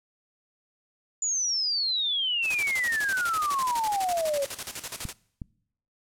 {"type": "exponential sweep", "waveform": "sine", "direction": "down", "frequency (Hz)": [7040, 543], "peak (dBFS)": -24, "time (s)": [1.22, 4.45], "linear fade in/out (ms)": 5}
{"type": "noise with tremolo", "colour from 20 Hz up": "white", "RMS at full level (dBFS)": -33, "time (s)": [2.42, 5.14], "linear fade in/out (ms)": 50, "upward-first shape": "square", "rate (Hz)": 12, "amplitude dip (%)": 75}
{"type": "clicks", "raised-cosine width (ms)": 5, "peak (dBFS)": [-21, -23], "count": 2, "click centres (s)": [5.053, 5.418]}
{"effects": ["noise-tail reverb RT60 0.7 s tail -23 dB re dry", "low-pass 11000 Hz 12 dB/octave"]}